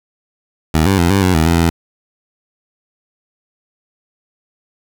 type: tone with pitch steps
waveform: 15% pulse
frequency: 78.9 / 97.2 / 85.8 / 98.4 / 91.8 / 79.6 / 84.3 / 83.8 Hz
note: D#2 / G2 / F2 / G2 / F#2 / D#2 / E2 / E2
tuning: +25 / -14 / -30 / +7 / -13 / +40 / +39 / +29 cents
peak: -4 dBFS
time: 0.74-1.7 s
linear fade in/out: 5 ms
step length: 120 ms
effects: 7-bit